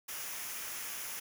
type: noise with comb filter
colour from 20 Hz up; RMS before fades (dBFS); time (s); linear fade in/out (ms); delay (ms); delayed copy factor
white; -41; 0.08-1.2; 10; 0.24; -0.5
effects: none